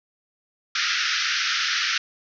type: band-pass noise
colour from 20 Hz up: pink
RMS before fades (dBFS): -24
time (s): 0.75-1.98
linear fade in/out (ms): 5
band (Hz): 1300 to 6000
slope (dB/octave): 96
effects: none